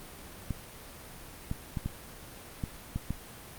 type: clicks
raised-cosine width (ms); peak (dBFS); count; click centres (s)
5; -19; 7; 0.507 / 1.514 / 1.772 / 1.86 / 2.638 / 2.96 / 3.106
effects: pink hiss -47 dBFS RMS until 3.58 s + Opus 32 kbps